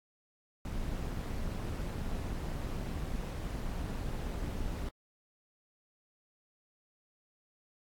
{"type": "noise with amplitude modulation", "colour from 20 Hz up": "brown", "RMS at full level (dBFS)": -34, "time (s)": [0.65, 4.89], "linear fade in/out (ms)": 2, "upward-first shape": "sine", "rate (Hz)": 205, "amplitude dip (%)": 55, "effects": ["AAC 64 kbps"]}